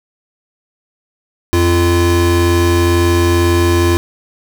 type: tone pair together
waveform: square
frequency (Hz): 87.31 / 344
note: F2 / F4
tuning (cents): 0 / -26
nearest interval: 2 octaves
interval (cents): 2374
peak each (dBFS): -13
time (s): 1.53-3.97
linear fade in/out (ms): 0
effects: none